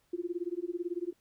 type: tone with tremolo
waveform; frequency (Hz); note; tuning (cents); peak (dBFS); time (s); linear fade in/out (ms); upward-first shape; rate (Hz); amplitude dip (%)
sine; 349.2; F4; 0; -29; 0.13-1.13; 5; sine; 18; 100
effects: pink hiss -72 dBFS RMS until 1.2 s